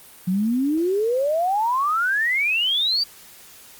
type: exponential sweep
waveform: sine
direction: up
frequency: 177 to 4740 Hz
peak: -18 dBFS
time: 0.27-3.04 s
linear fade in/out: 10 ms
effects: white hiss -46 dBFS RMS until 3.79 s + Opus 32 kbps